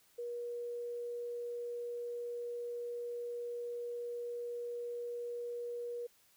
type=tone; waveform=sine; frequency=478.6 Hz; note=A#4; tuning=46 cents sharp; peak=-38 dBFS; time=0.18-6.07 s; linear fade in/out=10 ms; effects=white hiss -68 dBFS RMS until 6.36 s